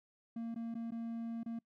triangle tone with dropouts, 230.1 Hz, A#3, 22 cents flat, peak -36 dBFS, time 0.36-1.59 s, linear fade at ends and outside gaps 5 ms, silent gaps 0.545-0.559 / 0.743-0.751 / 0.908-0.919 / 1.433-1.46 s, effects noise-tail reverb RT60 0.1 s tail -26 dB re dry

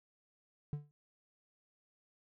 triangle tone with exponential decay, 146.83 Hz, D3, in tune, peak -30 dBFS, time 0.73-0.91 s, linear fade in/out 0 ms, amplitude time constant 38 ms, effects none

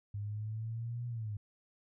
sine exponential two-way sweep, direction up then down, 101.4 to 121.4 to 101.4 Hz, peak -36 dBFS, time 0.14-1.37 s, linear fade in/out 5 ms, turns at 1.07 s, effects none

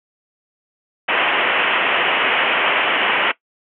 white low-pass noise, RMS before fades -17 dBFS, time 1.08-3.32 s, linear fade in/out 10 ms, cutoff 3100 Hz, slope 96 dB/octave, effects noise-tail reverb RT60 0.1 s tail -18 dB re dry + high-pass 400 Hz 12 dB/octave

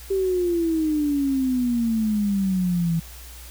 sine exponential sweep, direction down, 392 to 163 Hz, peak -19 dBFS, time 0.1-3 s, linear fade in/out 10 ms, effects added 60 Hz sine -40 dBFS peak until 3.5 s + white hiss -44 dBFS RMS until 3.5 s

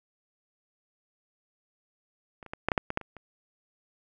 clicks, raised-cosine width 0.5 ms, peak -29 / -30 / -20 / -9 / -9 / -8 / -16 / -11 / -27 / -29 dBFS, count 10, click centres 2.428 / 2.463 / 2.535 / 2.686 / 2.718 / 2.778 / 2.904 / 2.974 / 3.013 / 3.167 s, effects none

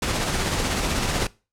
pink noise with tremolo, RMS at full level -22 dBFS, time 0.02-1.27 s, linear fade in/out 5 ms, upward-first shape triangle, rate 16 Hz, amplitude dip 40%, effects noise-tail reverb RT60 0.3 s tail -21 dB re dry + low-pass 9000 Hz 12 dB/octave

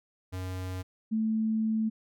square / sine tone pair in turn, 92.5 / 220 Hz, F#2 / A3, 0 / 0 cents, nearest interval octave + minor third, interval 1500 cents, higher second, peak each -34 / -25 dBFS, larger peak second, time 0.32-0.83 / 1.11-1.9 s, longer second, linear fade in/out 20 ms, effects none

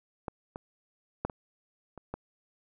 clicks, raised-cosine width 1 ms, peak -20 / -24 / -15 / -27 / -30 / -21 dBFS, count 6, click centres 0.282 / 0.559 / 1.25 / 1.298 / 1.977 / 2.14 s, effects none

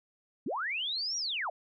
sine linear two-way sweep, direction up then down, 170.5 to 5810 to 560 Hz, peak -31 dBFS, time 0.46-1.5 s, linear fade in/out 5 ms, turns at 1.17 s, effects none

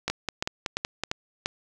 two click trains, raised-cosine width 0.2 ms, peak -9 / -10 dBFS, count 5 / 6, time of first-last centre 0.08-1.459 / 0.1-1.036 s, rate 2.9 / 5.34 Hz, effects none

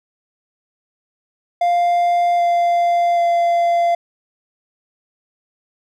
triangle tone with pitch steps, 698.5 / 693.3 / 688.1 Hz, F5 / F5 / F5, 0 / -13 / -26 cents, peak -11 dBFS, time 1.61-3.95 s, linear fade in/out 5 ms, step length 780 ms, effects none

